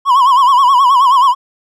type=tone with vibrato; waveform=triangle; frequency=1041 Hz; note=C6; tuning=9 cents flat; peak=-4 dBFS; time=0.05-1.35 s; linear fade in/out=50 ms; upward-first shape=sine; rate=9.4 Hz; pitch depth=130 cents each way; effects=none